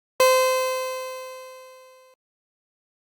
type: tone with exponential decay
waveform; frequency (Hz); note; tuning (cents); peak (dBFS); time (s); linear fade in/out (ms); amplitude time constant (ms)
30% pulse; 516; C5; -24; -10; 0.2-2.14; 1; 420
effects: Opus 48 kbps